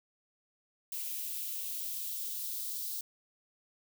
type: noise with high-pass filter sweep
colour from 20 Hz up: violet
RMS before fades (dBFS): -38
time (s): 0.92-3.01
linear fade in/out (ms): 2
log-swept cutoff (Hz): 2400 to 4100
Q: 1.9
effects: none